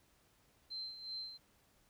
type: tone with tremolo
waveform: sine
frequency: 4113 Hz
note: C8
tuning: 30 cents flat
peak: -40 dBFS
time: 0.7-1.38 s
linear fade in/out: 20 ms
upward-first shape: sine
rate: 2.7 Hz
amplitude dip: 65%
effects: pink hiss -71 dBFS RMS until 1.89 s